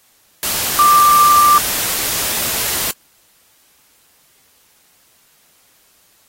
sine tone in noise, 1182 Hz, D6, 11 cents sharp, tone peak -7 dBFS, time 0.79-1.58 s, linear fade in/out 0 ms, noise white, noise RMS -19 dBFS, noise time 0.43-2.91 s, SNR +9 dB, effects white hiss -54 dBFS RMS until 6.28 s + AAC 48 kbps

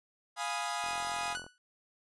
sawtooth chord, F half-diminished seventh, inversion none, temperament equal, 698.5 / 830.6 / 987.8 / 1244.5 Hz, F5 / Ab5 / Cb6 / Eb6, 0 / 0 / 0 / 0 cents, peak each -35 / -34 / -37 / -35 dBFS, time 0.36-1.37 s, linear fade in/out 50 ms
click train, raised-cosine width 1 ms, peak -35 dBFS, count 28, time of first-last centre 0.84-1.465 s, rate 43.2 Hz
sawtooth tone with exponential decay, 1480 Hz, F#6, in tune, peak -29 dBFS, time 1.35-1.58 s, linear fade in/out 0 ms, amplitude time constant 48 ms
effects resampled to 24000 Hz

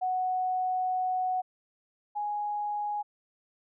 sine tone pair in turn, 740 / 830.6 Hz, F#5 / G#5, 0 / 0 cents, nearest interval major second, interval 200 cents, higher second, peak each -26 / -29 dBFS, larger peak first, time 0.01-1.42 / 2.15-3.03 s, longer first, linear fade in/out 20 ms, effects none

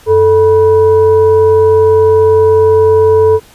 sine tone with frequency modulation, 440 Hz, A4, in tune, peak -4 dBFS, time 0.06-3.4 s, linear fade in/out 50 ms, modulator 534 Hz, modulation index 0.46, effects pink hiss -41 dBFS RMS until 3.54 s + resampled to 32000 Hz

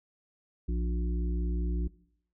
harmonic tone with a mistuned harmonic, 58.4 Hz, A#1, 4 cents sharp, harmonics 1 / 3 / 5 / 6, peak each -28 / -37 / -41 / -43 dBFS, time 0.68-1.88 s, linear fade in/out 10 ms, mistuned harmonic 6, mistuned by +32 cents, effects noise-tail reverb RT60 0.7 s tail -21 dB re dry

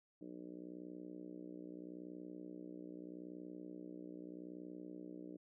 harmonic tone, 60.8 Hz, B1, 26 cents flat, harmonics 3 / 4 / 5 / 6 / 7 / 8 / 9 / 10, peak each -56 / -59 / -50 / -57 / -60 / -63 / -63 / -67 dBFS, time 0.21-5.37 s, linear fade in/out 5 ms, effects none

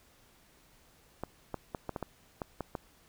clicks, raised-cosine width 1 ms, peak -21 dBFS, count 9, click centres 1.236 / 1.543 / 1.748 / 1.893 / 1.962 / 2.027 / 2.418 / 2.607 / 2.752 s, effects pink hiss -63 dBFS RMS until 3.08 s

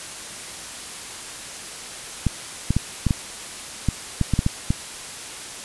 clicks, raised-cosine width 5 ms, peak -6 dBFS, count 11, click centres 2.267 / 2.706 / 2.766 / 3.067 / 3.108 / 3.887 / 4.213 / 4.337 / 4.391 / 4.464 / 4.705 s, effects white hiss -35 dBFS RMS until 5.64 s + resampled to 24000 Hz

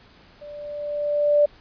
sine tone with level ramp, 587.3 Hz, D5, in tune, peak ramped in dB -37 to -12 dBFS, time 0.41-1.46 s, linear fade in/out 10 ms, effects pink hiss -52 dBFS RMS until 1.6 s + resampled to 11025 Hz

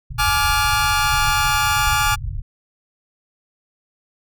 pink low-pass noise, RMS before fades -26 dBFS, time 0.1-2.42 s, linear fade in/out 10 ms, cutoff 140 Hz, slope 96 dB/octave
sawtooth chord, D diminished, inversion second, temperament just, 845.8 / 1174.7 / 1409.6 Hz, Ab5 / D6 / F6, +31 / 0 / +16 cents, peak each -17 dBFS, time 0.18-2.16 s, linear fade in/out 20 ms
effects none

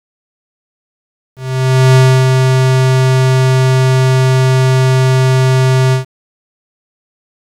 square tone with ADSR envelope, 130.3 Hz, C3, 7 cents flat, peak -4 dBFS, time 1.36-6.05 s, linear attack 590 ms, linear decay 300 ms, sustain -4 dB, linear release 120 ms, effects low-pass 9000 Hz 12 dB/octave + 7-bit

